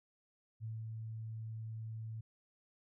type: tone with ADSR envelope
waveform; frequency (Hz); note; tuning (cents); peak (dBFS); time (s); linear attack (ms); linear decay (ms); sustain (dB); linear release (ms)
sine; 111.2; A2; +19; -39; 0.6-2.21; 41; 200; -2; 7
effects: none